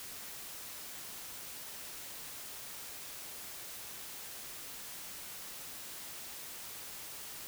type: silence
effects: white hiss -46 dBFS RMS until 7.47 s